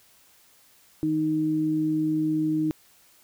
sine tone pair together, 157.49 / 311.1 Hz, D#3 / D#4, +21 / 0 cents, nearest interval octave, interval 1179 cents, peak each -31 / -22 dBFS, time 1.03-2.71 s, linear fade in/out 0 ms, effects white hiss -58 dBFS RMS until 3.23 s

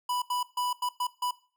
square tone bursts at uneven times, 987.8 Hz, B5, in tune, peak -28 dBFS, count 6, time 0.09-0.22 / 0.3-0.43 / 0.57-0.73 / 0.82-0.89 / 1-1.07 / 1.22-1.31 s, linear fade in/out 5 ms, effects noise-tail reverb RT60 0.4 s tail -18 dB re dry

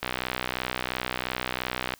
click train, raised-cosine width 0.3 ms, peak -11 dBFS, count 121, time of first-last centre 0.03-1.938 s, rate 62.9 Hz, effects white hiss -56 dBFS RMS until 1.99 s

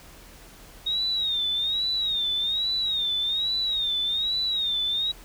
sine tone with vibrato, 3732 Hz, A#7, 1 cent sharp, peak -23 dBFS, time 0.86-5.12 s, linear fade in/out 10 ms, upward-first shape sine, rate 1.2 Hz, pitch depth 110 cents each way, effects added 40 Hz sine -50 dBFS peak until 5.24 s + pink hiss -49 dBFS RMS until 5.24 s

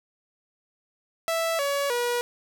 sawtooth tone with pitch steps, 659.3 / 564.1 / 482.6 Hz, E5 / C#5 / B4, 0 / +30 / -40 cents, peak -20 dBFS, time 1.28-2.21 s, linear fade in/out 0 ms, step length 310 ms, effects none

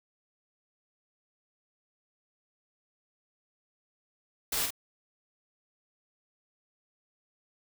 white noise with echo, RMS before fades -31 dBFS, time 4.52-4.66 s, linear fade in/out 5 ms, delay 46 ms, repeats 1, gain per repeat -4 dB, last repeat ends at 4.706 s, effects none

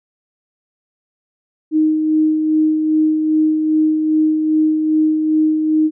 sine tone with tremolo, 311.1 Hz, D#4, in tune, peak -10 dBFS, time 1.71-5.91 s, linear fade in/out 50 ms, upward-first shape sine, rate 2.5 Hz, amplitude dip 40%, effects none

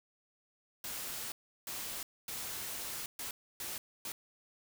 white noise bursts at uneven times, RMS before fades -41 dBFS, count 6, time 0.84-1.32 / 1.67-2.03 / 2.28-3.06 / 3.19-3.31 / 3.6-3.78 / 4.05-4.12 s, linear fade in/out 2 ms, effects none

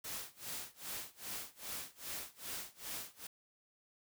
white noise with tremolo, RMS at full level -42 dBFS, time 0.04-3.27 s, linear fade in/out 5 ms, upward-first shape sine, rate 2.5 Hz, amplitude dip 95%, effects none

